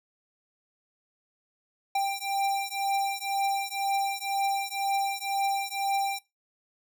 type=beating tone pair; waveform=square; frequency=788 / 790 Hz; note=G5 / G5; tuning=+9 / +13 cents; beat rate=2 Hz; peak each=-30 dBFS; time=1.95-6.19 s; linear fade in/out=5 ms; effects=noise-tail reverb RT60 0.2 s tail -19 dB re dry